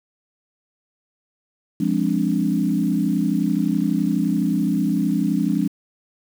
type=chord; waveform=sine; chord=D half-diminished seventh; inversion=first; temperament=equal with one note detuned; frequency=174.61 / 206.2 / 261.6 / 293.7 Hz; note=F3 / Ab3 / C4 / D4; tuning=0 / -12 / 0 / 0 cents; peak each=-23 / -22 / -24 / -23 dBFS; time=1.8-5.68 s; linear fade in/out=5 ms; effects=7-bit